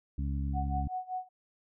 harmonic tone, 69.6 Hz, C#2, 8 cents sharp, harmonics 1 / 2 / 3 / 4, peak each -31 / -37 / -41 / -43 dBFS, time 0.18-0.88 s, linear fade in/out 5 ms
sine tone with tremolo, 740 Hz, F#5, in tune, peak -31 dBFS, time 0.53-1.29 s, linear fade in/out 50 ms, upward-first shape sine, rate 5.2 Hz, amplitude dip 90%
effects none

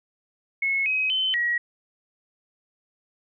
sine tone with pitch steps, 2185 / 2534 / 3061 / 1909 Hz, C#7 / D#7 / G7 / A#6, -26 / +31 / -42 / +41 cents, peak -21 dBFS, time 0.62-1.58 s, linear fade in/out 5 ms, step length 240 ms, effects none

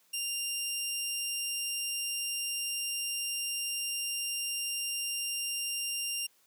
15% pulse tone, 2791 Hz, F7, 2 cents flat, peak -25 dBFS, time 0.13-6.27 s, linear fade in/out 10 ms, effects white hiss -67 dBFS RMS until 6.46 s + high-pass 150 Hz 12 dB/octave

